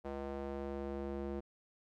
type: tone with band-pass filter sweep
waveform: square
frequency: 69.3 Hz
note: C#2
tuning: in tune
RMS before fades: -41 dBFS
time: 0.04-1.41 s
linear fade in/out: 20 ms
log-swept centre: 570 to 370 Hz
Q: 1.3
effects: none